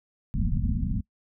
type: low-pass noise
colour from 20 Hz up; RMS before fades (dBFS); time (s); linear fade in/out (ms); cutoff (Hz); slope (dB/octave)
pink; -26; 0.34-1.01; 0; 250; 96
effects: noise-tail reverb RT60 0.1 s tail -23 dB re dry